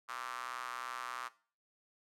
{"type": "tone with high-pass filter", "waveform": "square", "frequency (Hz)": 61.4, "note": "B1", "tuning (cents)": -9, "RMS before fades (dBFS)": -43, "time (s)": [0.08, 1.29], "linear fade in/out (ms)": 20, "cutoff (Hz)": 1200, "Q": 4.2, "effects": ["noise-tail reverb RT60 0.4 s tail -17 dB re dry", "low-pass 12000 Hz 12 dB/octave"]}